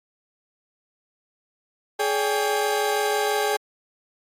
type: tone cluster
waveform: 30% pulse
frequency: 421 / 570 / 796 Hz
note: G#4 / C#5 / G5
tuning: +24 / +48 / +26 cents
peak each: -21 / -27 / -23 dBFS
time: 1.99-3.57 s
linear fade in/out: 10 ms
effects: AAC 48 kbps